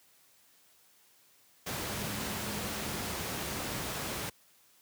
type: tone in noise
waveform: sine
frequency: 207.7 Hz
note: G#3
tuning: in tune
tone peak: -43 dBFS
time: 1.9-3.05 s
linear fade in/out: 10 ms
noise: pink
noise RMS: -36 dBFS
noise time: 1.66-4.3 s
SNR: -10 dB
effects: white hiss -64 dBFS RMS until 4.81 s + high-pass 80 Hz 12 dB/octave